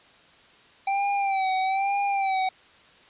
square tone with vibrato, 779 Hz, G5, 11 cents flat, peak -23 dBFS, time 0.87-2.49 s, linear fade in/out 5 ms, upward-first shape sine, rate 1.1 Hz, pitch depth 58 cents each way, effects white hiss -54 dBFS RMS until 3.09 s + resampled to 8000 Hz

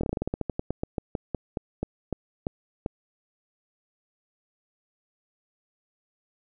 slowing click train, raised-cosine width 2 ms, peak -14 dBFS, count 22, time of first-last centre 0.01-2.861 s, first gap 24 ms, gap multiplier 1.15, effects none

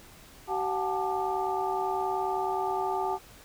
sine tone cluster, 381.7 / 726 / 796 / 875 / 1192 Hz, G4 / F#5 / G5 / A5 / D6, -46 / -33 / +26 / -10 / +25 cents, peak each -32 / -33 / -37 / -31 / -37 dBFS, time 0.47-3.19 s, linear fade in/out 50 ms, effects pink hiss -52 dBFS RMS until 3.44 s

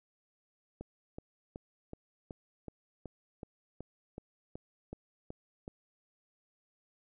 click train, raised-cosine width 2 ms, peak -29 dBFS, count 14, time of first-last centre 0.81-5.679 s, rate 2.67 Hz, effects none

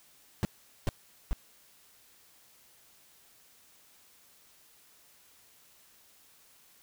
brown noise bursts, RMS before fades -27 dBFS, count 3, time 0.43-1.33 s, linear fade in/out 0 ms, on 20 ms, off 420 ms, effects white hiss -61 dBFS RMS until 6.82 s

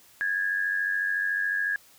sine tone pair together, 1648.1 / 1742 Hz, G#6 / A6, -14 / -18 cents, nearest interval minor second, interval 96 cents, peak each -25 / -32 dBFS, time 0.21-1.76 s, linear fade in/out 0 ms, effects white hiss -56 dBFS RMS until 1.98 s

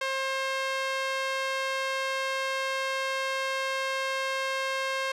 sawtooth tone with band-pass filter, 533 Hz, C5, 32 cents sharp, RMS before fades -30 dBFS, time 0.01-5.12 s, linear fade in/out 5 ms, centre 2100 Hz, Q 0.67, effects none

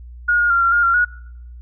sine tone with pitch steps, 1437 / 1428 / 1384 / 1373 / 1419 / 1376 / 1454 Hz, F6 / F6 / F6 / F6 / F6 / F6 / F#6, +49 / +38 / -16 / -30 / +27 / -26 / -31 cents, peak -12 dBFS, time 0.28-1.05 s, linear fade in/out 10 ms, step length 110 ms, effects noise-tail reverb RT60 0.8 s tail -25 dB re dry + added 60 Hz sine -34 dBFS peak until 1.61 s

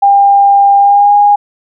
sine tone with pitch glide, 800 to 820.1 Hz, G5 to G#5, +35 to -22 cents, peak -3 dBFS, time 0.02-1.36 s, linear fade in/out 10 ms, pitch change +43 cents, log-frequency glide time 0.78-1.14 s, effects none

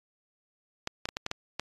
clicks, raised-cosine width 0.2 ms, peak -14 dBFS, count 7, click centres 0.874 / 1.055 / 1.089 / 1.169 / 1.264 / 1.314 / 1.596 s, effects AAC 32 kbps

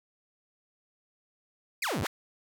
sawtooth exponential two-way sweep, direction down then up, 2637 to 77.78 to 2473 Hz, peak -25 dBFS, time 1.82-2.07 s, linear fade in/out 5 ms, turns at 2.02 s, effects 11-bit

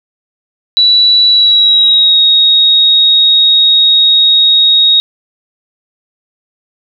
sine tone with pitch glide, 3940 to 3760 Hz, B7 to A#7, -5 to +14 cents, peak -4 dBFS, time 0.77-5 s, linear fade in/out 0 ms, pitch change -81 cents, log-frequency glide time 1.29-2.2 s, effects none

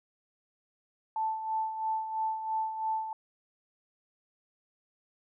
sine tone with tremolo, 880 Hz, A5, in tune, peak -27 dBFS, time 1.16-3.13 s, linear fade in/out 2 ms, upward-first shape sine, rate 3 Hz, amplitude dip 60%, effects none

